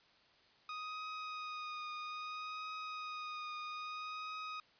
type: tone with vibrato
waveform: sawtooth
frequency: 1244.5 Hz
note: D#6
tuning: in tune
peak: -38 dBFS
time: 0.69-4.6 s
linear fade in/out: 2 ms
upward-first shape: triangle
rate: 0.61 Hz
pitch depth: 23 cents each way
effects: white hiss -67 dBFS RMS until 4.79 s + resampled to 11025 Hz